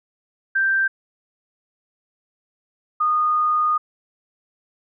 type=tone pair in turn; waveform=sine; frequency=1570 / 1229.3 Hz; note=G6 / D#6; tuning=+2 / -21 cents; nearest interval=major third; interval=423 cents; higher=first; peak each=-16 dBFS; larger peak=neither; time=0.55-0.88 / 3-3.78 s; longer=second; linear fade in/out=10 ms; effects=none